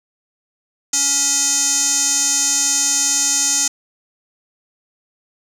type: tone with band-pass filter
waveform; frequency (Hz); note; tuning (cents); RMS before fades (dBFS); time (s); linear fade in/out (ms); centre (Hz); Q
square; 280.5; C#4; +21; -17; 0.93-3.68; 5; 6700; 6.2
effects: none